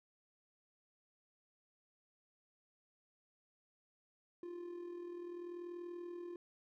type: tone with amplitude modulation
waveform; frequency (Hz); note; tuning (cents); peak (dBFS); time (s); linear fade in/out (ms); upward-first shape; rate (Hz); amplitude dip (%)
triangle; 349.2; F4; 0; -40; 4.43-6.36; 2; sine; 40.6; 50
effects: none